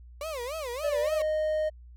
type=tone with vibrato; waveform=35% pulse; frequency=554.4 Hz; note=C#5; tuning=in tune; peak=-31 dBFS; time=0.21-1.22 s; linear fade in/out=2 ms; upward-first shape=sine; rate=3.5 Hz; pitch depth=270 cents each way
type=tone with pitch glide; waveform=triangle; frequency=584 to 618.7 Hz; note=D5 to D#5; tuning=-10 to -10 cents; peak=-23 dBFS; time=0.83-1.7 s; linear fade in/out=20 ms; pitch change=+100 cents; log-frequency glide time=0.98-1.09 s
effects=added 60 Hz sine -46 dBFS peak until 1.96 s